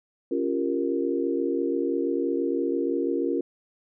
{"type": "chord", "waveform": "sine", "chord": "G half-diminished seventh", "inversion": "second", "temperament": "equal with one note detuned", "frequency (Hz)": [277.2, 346, 392, 466.2], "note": ["Db4", "F4", "G4", "Bb4"], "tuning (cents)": [0, -16, 0, 0], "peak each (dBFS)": [-28, -27, -32, -29], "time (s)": [0.31, 3.41], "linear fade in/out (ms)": 5, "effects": []}